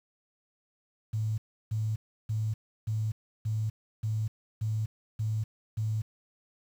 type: tone bursts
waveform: sine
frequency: 109 Hz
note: A2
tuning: 16 cents flat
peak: -27 dBFS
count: 9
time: 1.13-6.02 s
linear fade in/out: 10 ms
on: 250 ms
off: 330 ms
effects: 9-bit